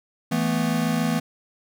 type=chord; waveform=square; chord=E suspended fourth; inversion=none; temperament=equal; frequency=164.81 / 220 / 246.9 Hz; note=E3 / A3 / B3; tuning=0 / 0 / 0 cents; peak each=-26 dBFS; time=0.31-1.2 s; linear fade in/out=10 ms; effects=none